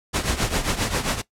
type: noise with tremolo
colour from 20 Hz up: pink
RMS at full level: -20 dBFS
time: 0.13-1.22 s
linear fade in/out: 20 ms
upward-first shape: triangle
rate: 7.5 Hz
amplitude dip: 80%
effects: noise-tail reverb RT60 0.1 s tail -18 dB re dry + low-pass 10000 Hz 12 dB/octave